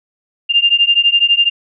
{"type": "beating tone pair", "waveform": "sine", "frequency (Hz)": [2794, 2806], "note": ["F7", "F7"], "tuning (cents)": [0, 8], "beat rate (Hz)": 12, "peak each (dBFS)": -12, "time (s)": [0.49, 1.5], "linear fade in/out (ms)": 20, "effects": []}